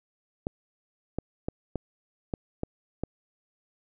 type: clicks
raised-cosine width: 2 ms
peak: -16 dBFS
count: 7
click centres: 0.469 / 1.186 / 1.485 / 1.757 / 2.338 / 2.634 / 3.036 s
effects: none